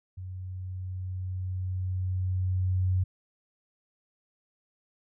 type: tone with level ramp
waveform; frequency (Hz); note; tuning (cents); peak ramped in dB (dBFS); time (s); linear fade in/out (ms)
sine; 92.5; F#2; 0; -36 to -22; 0.17-3.04; 10
effects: none